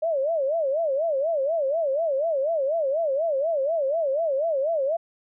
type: tone with vibrato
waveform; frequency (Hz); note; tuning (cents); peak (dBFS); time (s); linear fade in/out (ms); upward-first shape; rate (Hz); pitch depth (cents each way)
sine; 598; D5; +31; -21; 0.02-4.97; 10; sine; 4.1; 210
effects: none